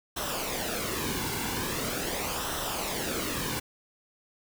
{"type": "noise with flanger", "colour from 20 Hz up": "pink", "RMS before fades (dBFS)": -32, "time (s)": [0.16, 3.6], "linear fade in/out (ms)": 10, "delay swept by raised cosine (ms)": [0.43, 1.63], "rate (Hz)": 0.42, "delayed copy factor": -0.6, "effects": []}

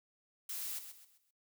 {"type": "noise with echo", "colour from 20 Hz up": "blue", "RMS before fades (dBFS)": -41, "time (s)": [0.49, 0.79], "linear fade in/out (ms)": 5, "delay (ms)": 130, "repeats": 4, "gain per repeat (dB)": -9, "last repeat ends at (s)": 1.31, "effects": ["noise-tail reverb RT60 0.2 s tail -23 dB re dry"]}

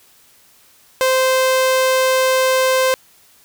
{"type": "tone", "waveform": "sawtooth", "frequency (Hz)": 520, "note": "C5", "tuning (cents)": -11, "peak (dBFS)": -9, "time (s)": [1.01, 2.94], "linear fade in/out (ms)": 0, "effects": ["white hiss -51 dBFS RMS until 3.44 s"]}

